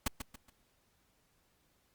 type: noise with echo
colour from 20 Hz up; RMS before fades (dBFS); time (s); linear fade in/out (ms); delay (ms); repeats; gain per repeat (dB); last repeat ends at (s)
pink; -31; 0.06-0.08; 5; 140; 3; -9; 0.5
effects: pink hiss -73 dBFS RMS until 1.94 s + Opus 48 kbps